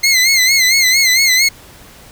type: tone with vibrato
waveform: 20% pulse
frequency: 2093 Hz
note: C7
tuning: in tune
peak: -4 dBFS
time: 0.03-1.49 s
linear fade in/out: 10 ms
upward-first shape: sine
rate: 4.4 Hz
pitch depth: 84 cents each way
effects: pink hiss -40 dBFS RMS until 2.11 s